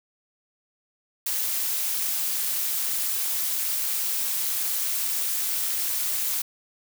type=noise with amplitude modulation; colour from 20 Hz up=blue; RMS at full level=-24 dBFS; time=1.26-6.42 s; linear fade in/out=5 ms; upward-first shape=sine; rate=223 Hz; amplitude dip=55%; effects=none